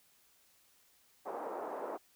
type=band-pass noise; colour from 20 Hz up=white; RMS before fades=-41 dBFS; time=1.25-1.98 s; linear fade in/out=20 ms; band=330 to 930 Hz; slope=24 dB/octave; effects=white hiss -68 dBFS RMS until 2.15 s